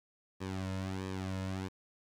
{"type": "tone with flanger", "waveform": "sawtooth", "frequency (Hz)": 94.7, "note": "F#2", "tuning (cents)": 41, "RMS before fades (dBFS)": -38, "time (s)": [0.4, 1.69], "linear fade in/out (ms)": 20, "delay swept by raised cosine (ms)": [1.4, 2.6], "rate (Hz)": 1.5, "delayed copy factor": -0.8, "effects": ["low-pass 8000 Hz 12 dB/octave", "10-bit"]}